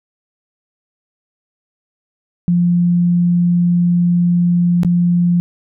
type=tone with dropouts; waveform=sine; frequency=174.61 Hz; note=F3; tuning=in tune; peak=-10 dBFS; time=2.48-5.4 s; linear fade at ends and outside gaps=0 ms; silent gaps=4.833-4.848 s; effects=none